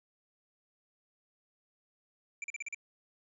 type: tone bursts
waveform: square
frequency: 2349 Hz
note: D7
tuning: in tune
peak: -37 dBFS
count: 6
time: 2.42-2.746 s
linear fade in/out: 2 ms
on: 21 ms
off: 40 ms
effects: resampled to 22050 Hz